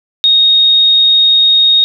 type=tone; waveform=sine; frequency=3729 Hz; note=A#7; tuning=in tune; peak=-5 dBFS; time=0.24-1.84 s; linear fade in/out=0 ms; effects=none